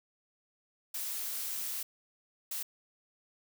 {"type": "noise bursts at uneven times", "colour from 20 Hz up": "blue", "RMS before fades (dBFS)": -37, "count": 2, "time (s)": [[0.94, 1.83], [2.51, 2.63]], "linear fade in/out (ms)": 5, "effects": []}